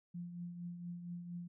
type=tone with tremolo; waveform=sine; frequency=174.2 Hz; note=F3; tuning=4 cents flat; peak=-40 dBFS; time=0.14-1.48 s; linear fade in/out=10 ms; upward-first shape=triangle; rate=4.3 Hz; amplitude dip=55%; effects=none